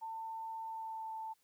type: tone with pitch glide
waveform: sine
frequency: 896 to 885.7 Hz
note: A5 to A5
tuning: +31 to +11 cents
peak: -40 dBFS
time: 0.01-1.34 s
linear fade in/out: 20 ms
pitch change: -20 cents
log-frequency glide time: 0.65-1.13 s
effects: white hiss -75 dBFS RMS until 1.43 s